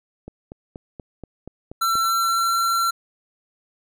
click train, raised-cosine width 2 ms, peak -22 dBFS, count 8, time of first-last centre 0.28-1.955 s, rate 4.18 Hz
square tone with pitch glide, 1348 to 1358.9 Hz, E6 to F6, +38 to -48 cents, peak -19 dBFS, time 1.81-2.91 s, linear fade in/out 10 ms, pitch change +14 cents, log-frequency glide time 2.08-2.55 s
effects none

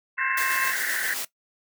harmonic tone, 530 Hz, C5, 22 cents sharp, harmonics 2 / 3 / 4 / 5, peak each -29 / -31 / -32 / -33 dBFS, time 0.17-0.74 s, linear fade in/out 50 ms
white band-pass noise, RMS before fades -29 dBFS, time 0.18-1.14 s, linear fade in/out 2 ms, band 1500 to 2000 Hz, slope 96 dB/octave
white noise with tremolo, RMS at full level -30 dBFS, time 0.37-1.25 s, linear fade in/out 5 ms, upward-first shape square, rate 7.6 Hz, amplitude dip 25%
effects noise-tail reverb RT60 0.1 s tail -17 dB re dry + high-pass 300 Hz 12 dB/octave

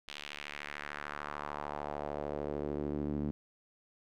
sawtooth tone with band-pass filter sweep, 73.42 Hz, D2, in tune, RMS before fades -39 dBFS, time 0.08-3.31 s, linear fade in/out 0 ms, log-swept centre 3300 to 240 Hz, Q 2, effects none

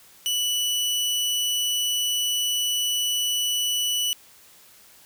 sawtooth tone, 2960 Hz, F#7, in tune, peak -19 dBFS, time 0.26-4.13 s, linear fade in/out 0 ms, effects white hiss -52 dBFS RMS until 5.05 s

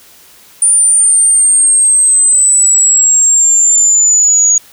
sine exponential sweep, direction down, 9300 to 6720 Hz, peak -5 dBFS, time 0.62-4.58 s, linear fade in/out 2 ms, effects white hiss -41 dBFS RMS until 4.72 s

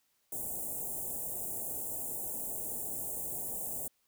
white band-stop noise, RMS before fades -38 dBFS, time 0.32-3.88 s, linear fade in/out 5 ms, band 820 to 7500 Hz, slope 48 dB/octave, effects white hiss -75 dBFS RMS until 4.07 s

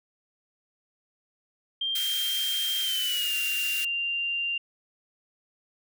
sine tone with pitch glide, 3179 to 2784 Hz, G7 to F7, +24 to -6 cents, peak -26 dBFS, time 1.81-4.58 s, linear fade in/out 5 ms, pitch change -230 cents, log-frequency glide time 2.81-3.35 s
white high-pass noise, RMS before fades -34 dBFS, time 1.95-3.85 s, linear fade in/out 5 ms, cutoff 1400 Hz, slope 96 dB/octave
effects none

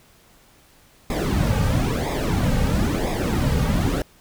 brown noise with flanger, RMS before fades -21 dBFS, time 1.1-4.02 s, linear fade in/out 2 ms, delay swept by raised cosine 0.68 to 2.98 ms, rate 1 Hz, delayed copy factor -0.75, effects pink hiss -54 dBFS RMS until 4.2 s

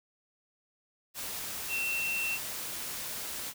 sine tone in noise, 2700 Hz, E7, 41 cents sharp, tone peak -30 dBFS, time 1.68-2.39 s, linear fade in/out 50 ms, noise white, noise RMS -38 dBFS, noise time 1.14-3.54 s, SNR +5 dB, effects none

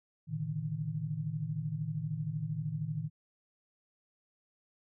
sine tone cluster, 113.1 / 144.1 / 157 Hz, A2 / D3 / D#3, +48 / -33 / +16 cents, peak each -40 / -39 / -35 dBFS, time 0.27-3.1 s, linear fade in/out 50 ms, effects none

